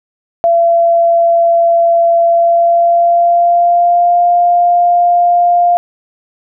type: tone with pitch glide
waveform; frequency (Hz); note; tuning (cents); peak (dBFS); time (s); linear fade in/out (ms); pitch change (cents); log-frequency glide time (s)
sine; 678 to 700.7; E5 to F5; +49 to +6; -6; 0.44-5.77; 0; +57; 2.22-4.2
effects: none